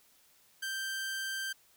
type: tone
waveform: sawtooth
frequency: 1568 Hz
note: G6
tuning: in tune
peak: -31 dBFS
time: 0.62-1.53 s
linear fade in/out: 10 ms
effects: white hiss -65 dBFS RMS until 1.76 s